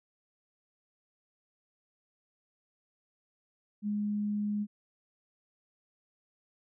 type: tone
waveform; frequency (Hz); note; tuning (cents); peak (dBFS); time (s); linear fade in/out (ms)
sine; 207.7; G#3; 0; -29; 3.82-4.67; 50
effects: none